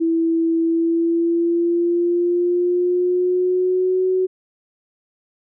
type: tone with pitch glide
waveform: sine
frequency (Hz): 329.6 to 372.1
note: E4 to F#4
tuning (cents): 0 to +10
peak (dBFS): -15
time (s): 0-4.27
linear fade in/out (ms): 20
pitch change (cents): +210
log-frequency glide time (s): 0.61-4.06
effects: none